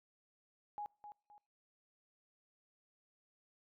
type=tone with echo; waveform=sine; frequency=830.6 Hz; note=G#5; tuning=in tune; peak=-40 dBFS; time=0.78-0.86 s; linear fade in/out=0 ms; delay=260 ms; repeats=2; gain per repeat=-9 dB; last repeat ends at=1.38 s; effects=noise-tail reverb RT60 0.5 s tail -26 dB re dry